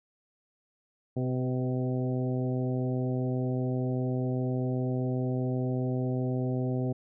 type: harmonic tone with a mistuned harmonic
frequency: 127.7 Hz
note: C3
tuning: 42 cents flat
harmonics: 1 / 2 / 3 / 4 / 5 / 6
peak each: -29 / -32 / -36 / -39 / -41 / -46 dBFS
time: 1.16-6.93 s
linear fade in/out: 10 ms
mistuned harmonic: 4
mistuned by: -17 cents
effects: none